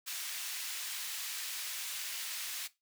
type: high-pass noise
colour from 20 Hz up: pink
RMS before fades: -40 dBFS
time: 0.06-2.68 s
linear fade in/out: 20 ms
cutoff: 2400 Hz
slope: 12 dB/octave
effects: noise-tail reverb RT60 0.2 s tail -17 dB re dry